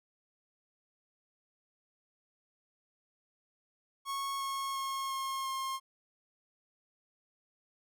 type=tone with pitch steps; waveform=45% pulse; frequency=1100 / 1091.8 / 1083.6 / 1075.5 / 1067.5 Hz; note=C#6 / C#6 / C#6 / C6 / C6; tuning=-14 / -27 / -40 / +47 / +34 cents; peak=-34 dBFS; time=4.05-5.8 s; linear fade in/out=50 ms; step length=350 ms; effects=none